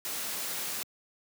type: noise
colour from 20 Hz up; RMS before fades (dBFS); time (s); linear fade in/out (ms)
white; -35; 0.05-0.83; 0
effects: high-pass 150 Hz 12 dB/octave